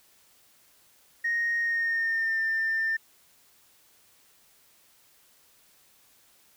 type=tone with pitch glide; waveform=sine; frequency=1864.7 to 1794.9 Hz; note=A#6 to A6; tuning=0 to +34 cents; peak=-23 dBFS; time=1.24-2.97 s; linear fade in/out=10 ms; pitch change=-66 cents; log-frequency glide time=1.6-2.41 s; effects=tanh soft clip ceiling -21 dBFS + white hiss -61 dBFS RMS until 6.56 s